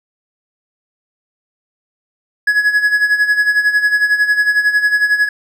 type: tone with tremolo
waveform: triangle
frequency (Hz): 1682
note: G#6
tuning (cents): +22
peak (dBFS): -6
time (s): 2.47-5.29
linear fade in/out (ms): 5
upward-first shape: sine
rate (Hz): 11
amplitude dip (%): 70
effects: none